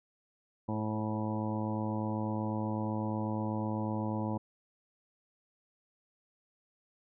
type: harmonic tone with a mistuned harmonic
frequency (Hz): 108.1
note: A2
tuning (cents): -30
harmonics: 1 / 2 / 3 / 4 / 5 / 6 / 7 / 8 / 9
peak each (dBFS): -36 / -35 / -39 / -48 / -42 / -48 / -46 / -44 / -43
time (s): 0.68-4.38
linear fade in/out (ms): 10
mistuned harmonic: 4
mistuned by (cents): +21
effects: none